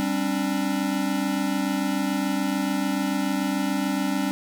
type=chord; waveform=square; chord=G suspended fourth; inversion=none; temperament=equal with one note detuned; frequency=196 / 266.8 / 293.7 Hz; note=G3 / C4 / D4; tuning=0 / +34 / 0 cents; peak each=-28 dBFS; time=0-4.31 s; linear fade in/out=0 ms; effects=none